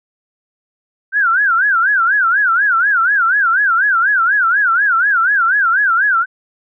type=tone with vibrato; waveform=sine; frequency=1501 Hz; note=F#6; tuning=24 cents sharp; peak=-10 dBFS; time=1.12-6.26 s; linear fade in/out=50 ms; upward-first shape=sine; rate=4.1 Hz; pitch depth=210 cents each way; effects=none